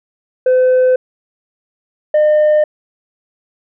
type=tone pair in turn; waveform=sine; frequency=510 / 606.5 Hz; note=C5 / D#5; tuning=-44 / -44 cents; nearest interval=minor third; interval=300 cents; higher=second; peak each=-5 dBFS; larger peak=neither; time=0.46-0.96 / 2.14-2.64 s; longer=neither; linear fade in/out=5 ms; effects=tanh soft clip ceiling -7 dBFS